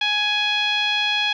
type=tone with low-pass filter; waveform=10% pulse; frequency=835 Hz; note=G#5; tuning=9 cents sharp; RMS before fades=-21 dBFS; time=0.01-1.33 s; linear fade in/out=5 ms; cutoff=3200 Hz; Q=3.1; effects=none